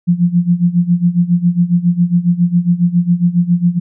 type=tone with tremolo; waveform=sine; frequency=174.61 Hz; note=F3; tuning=in tune; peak=-6 dBFS; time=0.07-3.8 s; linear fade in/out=20 ms; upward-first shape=sine; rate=7.3 Hz; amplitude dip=85%; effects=none